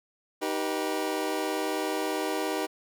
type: chord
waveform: 25% pulse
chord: Eb augmented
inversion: none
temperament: just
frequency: 311.1 / 388.9 / 486.1 Hz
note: Eb4 / G4 / B4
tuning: 0 / -14 / -28 cents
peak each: -28 / -28 / -30 dBFS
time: 0.41-2.67 s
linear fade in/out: 20 ms
effects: none